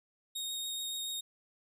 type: tone with vibrato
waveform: sawtooth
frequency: 3729 Hz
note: A#7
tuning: in tune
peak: -33 dBFS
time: 0.35-1.21 s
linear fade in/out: 10 ms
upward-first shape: triangle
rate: 7 Hz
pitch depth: 14 cents each way
effects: none